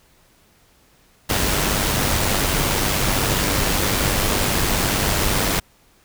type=noise with amplitude modulation; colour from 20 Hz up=pink; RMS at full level=-18 dBFS; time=1.29-5.6 s; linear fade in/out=10 ms; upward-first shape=sine; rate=98.7 Hz; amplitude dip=40%; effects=pink hiss -56 dBFS RMS until 6.04 s